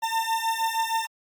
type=beating tone pair; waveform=40% pulse; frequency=899 / 905.4 Hz; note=A5 / A5; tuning=+37 / +49 cents; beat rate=6.4 Hz; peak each=-26 / -26 dBFS; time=0.02-1.07 s; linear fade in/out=20 ms; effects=AAC 64 kbps